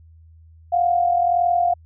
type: tone pair together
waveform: sine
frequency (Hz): 699.4 / 741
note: F5 / F#5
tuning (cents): +2 / +2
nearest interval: minor second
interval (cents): 100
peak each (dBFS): -16 / -23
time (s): 0.72-1.74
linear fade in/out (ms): 10
effects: added 81 Hz sine -45 dBFS peak until 1.85 s